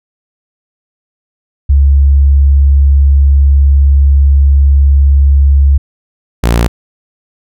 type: tone pair in turn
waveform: sine / sawtooth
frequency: 69.6 / 58.1 Hz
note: C#2 / A#1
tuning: +8 / -5 cents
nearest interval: minor third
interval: 313 cents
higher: first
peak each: -3 dBFS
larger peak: neither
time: 1.69-5.78 / 6.43-6.68 s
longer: first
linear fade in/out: 10 ms
effects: none